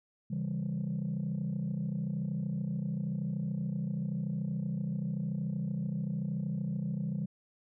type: chord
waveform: sine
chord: C# diminished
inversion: none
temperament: just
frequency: 138.59 / 166.31 / 199.57 Hz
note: C#3 / E3 / G3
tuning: 0 / +16 / +31 cents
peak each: -35 / -34 / -34 dBFS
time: 0.3-7.26 s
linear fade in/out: 10 ms
effects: tanh soft clip ceiling -27 dBFS